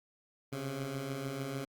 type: beating tone pair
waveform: 15% pulse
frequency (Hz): 130.81 / 137.51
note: C3 / C#3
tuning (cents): 0 / -14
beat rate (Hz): 6.7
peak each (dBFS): -37 / -31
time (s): 0.52-1.65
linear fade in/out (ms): 10
effects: Opus 48 kbps